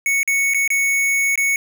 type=tone with dropouts; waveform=square; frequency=2217 Hz; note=C#7; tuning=in tune; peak=-16 dBFS; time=0.06-1.56 s; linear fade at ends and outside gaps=1 ms; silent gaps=0.231-0.276 / 0.537-0.545 / 0.677-0.703 / 1.356-1.376 s; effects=8-bit